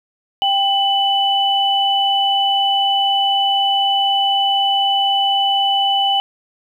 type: tone pair together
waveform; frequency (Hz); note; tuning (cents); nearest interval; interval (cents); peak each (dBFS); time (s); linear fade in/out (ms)
sine; 790 / 2988; G5 / F#7; +13 / +16; octave + major seventh; 2303; -16; 0.42-6.2; 0
effects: 8-bit